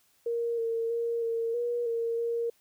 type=tone with pitch steps; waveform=sine; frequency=468 / 457.5 / 466.2 / 458.8 / 478.5 / 462 / 466.7 Hz; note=A#4 / A#4 / A#4 / A#4 / A#4 / A#4 / A#4; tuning=+7 / -32 / 0 / -28 / +45 / -16 / +2 cents; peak=-27 dBFS; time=0.26-2.5 s; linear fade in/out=5 ms; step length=320 ms; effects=white hiss -67 dBFS RMS until 2.6 s